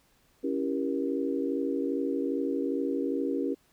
sine chord, C# diminished seventh, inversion none, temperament equal with one note detuned, 277.2 / 329.6 / 392 / 474.6 Hz, C#4 / E4 / G4 / Bb4, 0 / 0 / 0 / +31 cents, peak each -30 / -34 / -33 / -34 dBFS, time 0.43-3.55 s, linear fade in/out 20 ms, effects pink hiss -66 dBFS RMS until 3.72 s

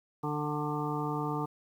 harmonic tone with a mistuned harmonic, 148.7 Hz, D3, 22 cents sharp, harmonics 1 / 2 / 3 / 5 / 6 / 7 / 8, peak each -35 / -36 / -38 / -41 / -38 / -43 / -39 dBFS, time 0.23-1.46 s, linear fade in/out 10 ms, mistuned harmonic 7, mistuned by +41 cents, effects 10-bit

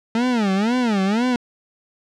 40% pulse tone with vibrato, 219.5 Hz, A3, 4 cents flat, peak -16 dBFS, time 0.15-1.36 s, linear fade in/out 2 ms, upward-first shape sine, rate 2 Hz, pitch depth 250 cents each way, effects low-pass 5000 Hz 12 dB/octave

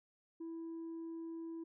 sine tone, 329.6 Hz, E4, in tune, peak -40 dBFS, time 0.4-1.64 s, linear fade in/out 10 ms, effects tanh soft clip ceiling -41 dBFS

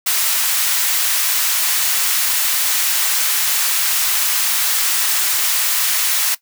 white high-pass noise, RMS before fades -17 dBFS, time 0.06-6.35 s, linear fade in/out 10 ms, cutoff 1100 Hz, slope 12 dB/octave, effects noise-tail reverb RT60 0.1 s tail -17 dB re dry

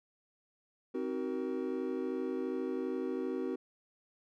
triangle chord, C half-diminished seventh, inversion none, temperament just, 261.6 / 314 / 376.7 / 470.9 Hz, C4 / Eb4 / Gb4 / Bb4, 0 / +16 / +31 / +18 cents, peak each -36 / -39 / -35 / -39 dBFS, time 0.94-3.56 s, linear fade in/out 10 ms, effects none

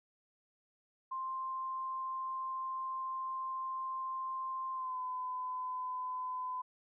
sine tone with pitch glide, 1049 to 1012.7 Hz, C6 to B5, +4 to +43 cents, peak -36 dBFS, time 1.11-6.62 s, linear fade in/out 10 ms, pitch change -61 cents, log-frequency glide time 4.73-5 s, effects none

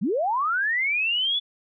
sine linear sweep, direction up, 155.56 to 3479 Hz, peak -21 dBFS, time 0.01-1.4 s, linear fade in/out 20 ms, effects none

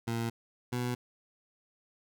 20% pulse tone pair in turn, 115.7 / 123.11 Hz, A#2 / B2, -13 / -5 cents, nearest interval minor second, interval 108 cents, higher second, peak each -26 dBFS, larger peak neither, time 0.07-0.3 / 0.72-0.95 s, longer neither, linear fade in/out 10 ms, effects none

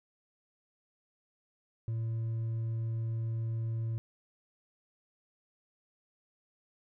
sine tone with hard clipping, 113.4 Hz, A#2, 47 cents flat, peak -32 dBFS, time 1.88-3.98 s, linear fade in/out 0 ms, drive 2 dB, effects none

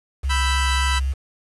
sine tone with vibrato, 67 Hz, C2, 42 cents sharp, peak -19 dBFS, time 0.23-1.14 s, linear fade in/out 20 ms, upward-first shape sine, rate 3.6 Hz, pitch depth 16 cents each way
20% pulse chord, E minor, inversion second, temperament equal, 987.8 / 1318.5 / 1568 Hz, B5 / E6 / G6, 0 / 0 / 0 cents, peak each -19 / -21 / -23 dBFS, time 0.29-1 s, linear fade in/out 20 ms
effects resampled to 24000 Hz + 7-bit

